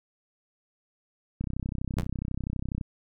click train, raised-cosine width 5 ms, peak -19 dBFS, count 46, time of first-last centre 1.41-2.812 s, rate 32.1 Hz
sawtooth tone with exponential decay, 85.9 Hz, F2, 28 cents flat, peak -20 dBFS, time 1.98-2.07 s, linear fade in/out 5 ms, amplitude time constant 18 ms
effects none

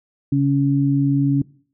sine tone pair together, 138.7 / 279.6 Hz, C#3 / C#4, +1 / +15 cents, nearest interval octave, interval 1214 cents, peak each -17 dBFS, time 0.32-1.42 s, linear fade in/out 5 ms, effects noise-tail reverb RT60 0.5 s tail -21 dB re dry

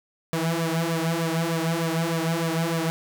sawtooth tone with flanger, 164.81 Hz, E3, in tune, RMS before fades -25 dBFS, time 0.33-2.9 s, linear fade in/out 0 ms, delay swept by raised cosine 1.7 to 4.8 ms, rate 3.3 Hz, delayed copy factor +0.85, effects none

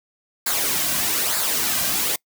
white noise with flanger, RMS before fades -22 dBFS, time 0.46-2.16 s, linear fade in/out 5 ms, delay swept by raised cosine 0.33 to 2.33 ms, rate 1.1 Hz, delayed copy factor -0.55, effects noise-tail reverb RT60 0.1 s tail -25 dB re dry

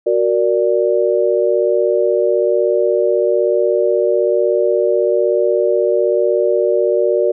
sine chord, Gb augmented, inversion none, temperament equal, 370 / 466.2 / 587.3 Hz, Gb4 / Bb4 / D5, 0 / 0 / 0 cents, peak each -16 dBFS, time 0.06-7.32 s, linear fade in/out 10 ms, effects none

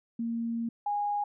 sine tone pair in turn, 231.3 / 822.5 Hz, A#3 / G#5, -13 / -17 cents, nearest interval octave + minor seventh, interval 2196 cents, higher second, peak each -29 / -27 dBFS, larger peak second, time 0.19-0.69 / 0.86-1.24 s, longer first, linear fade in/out 5 ms, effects none

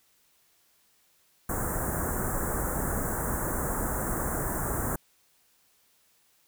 pink band-stop noise, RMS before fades -30 dBFS, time 1.49-4.96 s, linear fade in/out 5 ms, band 1700 to 7300 Hz, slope 48 dB/octave, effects white hiss -66 dBFS RMS until 6.47 s

